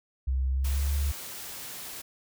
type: tone with pitch glide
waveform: sine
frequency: 65.41 to 70.92 Hz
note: C2 to C#2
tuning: 0 to +40 cents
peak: -24 dBFS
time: 0.27-1.12 s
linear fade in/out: 10 ms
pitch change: +140 cents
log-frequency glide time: 0.5-0.91 s
type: noise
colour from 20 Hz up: white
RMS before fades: -40 dBFS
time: 0.64-2.02 s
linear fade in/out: 10 ms
effects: none